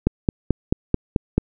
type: click train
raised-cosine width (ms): 3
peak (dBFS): -3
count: 7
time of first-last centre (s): 0.07-1.38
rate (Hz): 4.58
effects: none